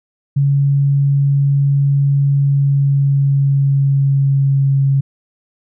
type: tone with pitch glide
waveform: sine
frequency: 140.1 to 137.22 Hz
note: C#3 to C#3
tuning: +19 to -17 cents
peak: -10 dBFS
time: 0.36-5.01 s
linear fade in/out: 10 ms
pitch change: -36 cents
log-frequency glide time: 2.35-4.83 s
effects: none